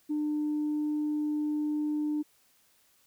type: tone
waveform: sine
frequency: 300.1 Hz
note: D4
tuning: 38 cents sharp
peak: -26 dBFS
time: 0.09-2.23 s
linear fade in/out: 20 ms
effects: tanh soft clip ceiling -24 dBFS + white hiss -66 dBFS RMS until 3.06 s